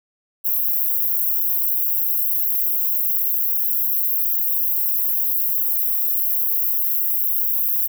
white high-pass noise, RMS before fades -20 dBFS, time 0.44-7.88 s, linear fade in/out 20 ms, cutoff 12000 Hz, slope 96 dB/octave, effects none

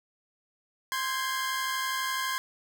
sawtooth tone cluster, 1046 / 1579 / 1651 Hz, C6 / G6 / G#6, -1 / +12 / -11 cents, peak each -27 / -33 / -31 dBFS, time 0.92-2.38 s, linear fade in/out 0 ms, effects none

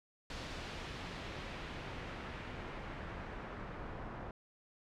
pink noise with low-pass filter sweep, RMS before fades -45 dBFS, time 0.3-4.31 s, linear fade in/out 2 ms, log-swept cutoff 4500 to 1300 Hz, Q 0.96, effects none

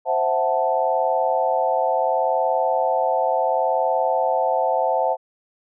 sine chord, F# half-diminished seventh, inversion second, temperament equal, 523.3 / 659.3 / 740 / 880 Hz, C5 / E5 / F#5 / A5, 0 / 0 / 0 / 0 cents, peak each -23 dBFS, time 0.05-5.17 s, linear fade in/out 50 ms, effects none

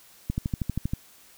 click train, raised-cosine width 5 ms, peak -14 dBFS, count 9, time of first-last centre 0.3-0.935 s, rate 12.6 Hz, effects white hiss -54 dBFS RMS until 1.37 s

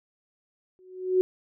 sine tone with exponential growth, 370 Hz, F#4, in tune, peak -15 dBFS, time 0.79-1.21 s, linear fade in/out 0 ms, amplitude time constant 91 ms, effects none

